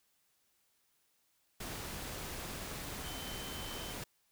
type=tone in noise; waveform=sine; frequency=3074 Hz; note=G7; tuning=35 cents flat; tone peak=-48 dBFS; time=3.04-3.93 s; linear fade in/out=5 ms; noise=pink; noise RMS=-43 dBFS; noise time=1.6-4.04 s; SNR=-8 dB; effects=white hiss -75 dBFS RMS until 4.31 s